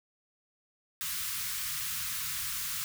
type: band-stop noise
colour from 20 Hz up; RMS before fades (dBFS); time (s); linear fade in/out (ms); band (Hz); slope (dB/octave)
white; -35; 1.01-2.84; 0; 180 to 1100; 48
effects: none